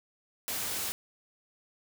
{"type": "noise", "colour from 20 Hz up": "white", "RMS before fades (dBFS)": -34, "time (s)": [0.48, 0.92], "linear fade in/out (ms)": 0, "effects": []}